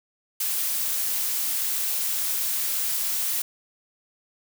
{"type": "noise", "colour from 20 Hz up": "blue", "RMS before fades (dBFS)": -26, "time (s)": [0.4, 3.42], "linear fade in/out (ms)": 5, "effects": []}